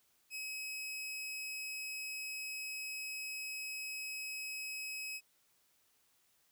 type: tone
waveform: sawtooth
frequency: 2550 Hz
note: D#7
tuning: 42 cents sharp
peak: -37 dBFS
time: 0.3-5.21 s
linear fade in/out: 50 ms
effects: white hiss -73 dBFS RMS until 6.51 s